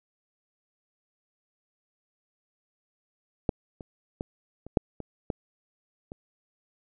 clicks, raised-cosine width 2 ms, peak -10 / -27 / -18 / -28 / -6 / -23 / -15 / -26 dBFS, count 8, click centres 3.492 / 3.808 / 4.209 / 4.666 / 4.772 / 5.003 / 5.302 / 6.119 s, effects none

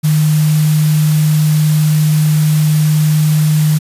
sine tone in noise, 153.2 Hz, D#3, 27 cents flat, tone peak -8 dBFS, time 0.03-3.79 s, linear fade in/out 20 ms, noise white, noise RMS -25 dBFS, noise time 0.03-3.79 s, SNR +14 dB, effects resampled to 32000 Hz

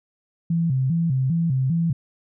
sine tone with vibrato, 148.2 Hz, D3, 16 cents sharp, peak -18 dBFS, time 0.5-1.93 s, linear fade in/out 5 ms, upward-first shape square, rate 2.5 Hz, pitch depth 210 cents each way, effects none

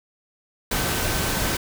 sine tone in noise, 1535 Hz, G6, 37 cents flat, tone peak -35 dBFS, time 0.71-1.57 s, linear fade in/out 5 ms, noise pink, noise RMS -24 dBFS, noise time 0.71-1.57 s, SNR -14 dB, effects none

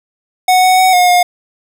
square tone with pitch steps, 738 / 742 / 748 / 720 / 714 Hz, F#5 / F#5 / F#5 / F#5 / F5, -5 / +5 / +19 / -47 / +38 cents, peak -7 dBFS, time 0.48-1.23 s, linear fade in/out 5 ms, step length 150 ms, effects none

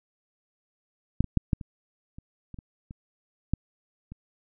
clicks, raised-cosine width 5 ms, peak -7 / -21 / -8 / -10 / -25 / -30 / -28 / -28 / -28 / -11 / -28 dBFS, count 11, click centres 1.206 / 1.243 / 1.373 / 1.532 / 1.612 / 2.185 / 2.543 / 2.588 / 2.909 / 3.536 / 4.12 s, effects none

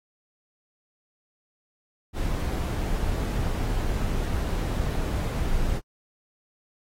brown noise, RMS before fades -26 dBFS, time 2.13-5.81 s, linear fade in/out 50 ms, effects AAC 48 kbps

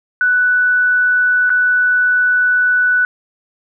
sine tone with dropouts, 1486 Hz, F#6, 7 cents sharp, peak -10 dBFS, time 0.21-3.05 s, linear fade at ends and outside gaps 1 ms, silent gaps 1.495-1.502 s, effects none

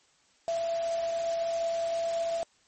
sine tone in noise, 669 Hz, E5, 25 cents sharp, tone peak -27 dBFS, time 0.48-2.43 s, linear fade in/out 0 ms, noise white, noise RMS -42 dBFS, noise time 0.48-2.43 s, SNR +12 dB, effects white hiss -65 dBFS RMS until 2.67 s + MP3 32 kbps

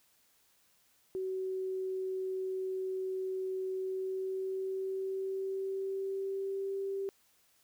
sine tone with pitch glide, 376.8 to 391.4 Hz, F#4 to G4, +32 to -3 cents, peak -33 dBFS, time 1.15-7.09 s, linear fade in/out 0 ms, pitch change +65 cents, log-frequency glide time 3.72-6.81 s, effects white hiss -69 dBFS RMS until 7.63 s

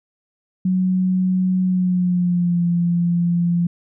sine tone with pitch glide, 185 to 172.61 Hz, F#3 to F3, 0 to -20 cents, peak -15 dBFS, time 0.65-3.67 s, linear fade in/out 5 ms, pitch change -120 cents, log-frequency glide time 1.63-2.63 s, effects none

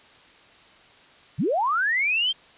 sine linear sweep, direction up, 100 to 3205 Hz, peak -20 dBFS, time 1.38-2.33 s, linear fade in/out 20 ms, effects white hiss -52 dBFS RMS until 2.57 s + resampled to 8000 Hz

